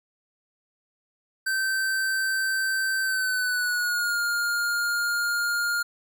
square tone with pitch glide, 1550 to 1413.2 Hz, G6 to F6, -20 to +20 cents, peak -24 dBFS, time 1.46-5.83 s, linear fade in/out 10 ms, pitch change -160 cents, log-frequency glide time 3.02-4.2 s, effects none

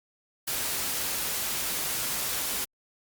white noise, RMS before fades -30 dBFS, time 0.47-2.65 s, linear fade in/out 10 ms, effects Opus 48 kbps

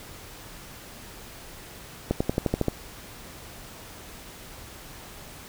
accelerating click train, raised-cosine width 2 ms, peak -9 dBFS, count 8, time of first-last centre 2.11-2.683 s, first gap 95 ms, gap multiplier 0.95, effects pink hiss -44 dBFS RMS until 5.48 s

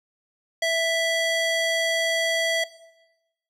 square tone with band-pass filter, 659.3 Hz, E5, in tune, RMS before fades -23 dBFS, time 0.62-2.64 s, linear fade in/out 5 ms, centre 2900 Hz, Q 0.58, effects noise-tail reverb RT60 1.0 s tail -18 dB re dry

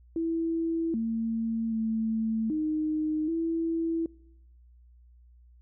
sine tone with pitch steps, 329.5 / 226.3 / 222.4 / 309.1 / 329.5 Hz, E4 / A3 / A3 / D#4 / E4, -1 / +49 / +19 / -11 / -1 cents, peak -26 dBFS, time 0.16-4.06 s, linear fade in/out 2 ms, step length 780 ms, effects noise-tail reverb RT60 0.9 s tail -25 dB re dry + added 60 Hz sine -53 dBFS peak until 5.61 s

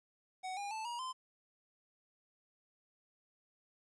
square tone with pitch steps, 747 / 809.9 / 878.1 / 952.1 / 1032.3 Hz, F#5 / G#5 / A5 / A#5 / C6, +16 / -44 / -4 / +36 / -24 cents, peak -40 dBFS, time 0.43-1.13 s, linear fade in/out 20 ms, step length 140 ms, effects resampled to 22050 Hz + 12-bit

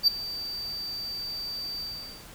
triangle tone with ADSR envelope, 4644 Hz, D8, 20 cents flat, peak -13 dBFS, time 0.03-2.26 s, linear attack 45 ms, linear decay 10 ms, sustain -18 dB, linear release 450 ms, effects pink hiss -47 dBFS RMS until 2.34 s

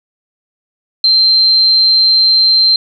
sine tone, 4135 Hz, C8, 21 cents flat, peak -6 dBFS, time 1.04-2.76 s, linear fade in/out 2 ms, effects none

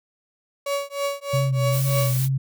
35% pulse tone with tremolo, 563 Hz, C#5, 27 cents sharp, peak -19 dBFS, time 0.66-2.17 s, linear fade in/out 5 ms, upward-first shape triangle, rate 3.2 Hz, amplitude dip 100%
sine tone with vibrato, 130.81 Hz, C3, in tune, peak -19 dBFS, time 1.33-2.38 s, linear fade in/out 10 ms, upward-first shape sine, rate 2.3 Hz, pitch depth 50 cents each way
blue noise, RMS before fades -30 dBFS, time 1.7-2.29 s, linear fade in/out 50 ms
effects none

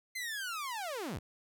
sawtooth linear sweep, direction down, 2093 to 50.8 Hz, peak -33 dBFS, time 0.15-1.19 s, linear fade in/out 10 ms, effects none

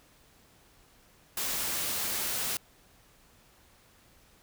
white noise, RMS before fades -32 dBFS, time 1.37-2.57 s, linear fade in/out 2 ms, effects pink hiss -61 dBFS RMS until 4.42 s

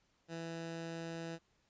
15% pulse tone, 165.6 Hz, E3, 8 cents sharp, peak -35 dBFS, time 0.28-1.39 s, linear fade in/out 50 ms, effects pink hiss -75 dBFS RMS until 1.69 s + resampled to 16000 Hz

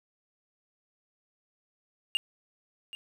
triangle tone with echo, 2822 Hz, F7, 17 cents sharp, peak -22 dBFS, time 2.15-2.17 s, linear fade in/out 0 ms, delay 780 ms, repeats 1, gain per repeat -15 dB, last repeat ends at 2.95 s, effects none

